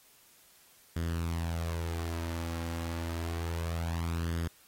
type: tone with flanger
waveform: sawtooth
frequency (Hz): 83.6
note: E2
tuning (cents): +25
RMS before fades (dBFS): -34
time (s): 0.96-4.48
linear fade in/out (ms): 5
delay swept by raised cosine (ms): 0.6 to 3.7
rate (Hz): 0.29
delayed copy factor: +0.55
effects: white hiss -61 dBFS RMS until 4.67 s + AAC 48 kbps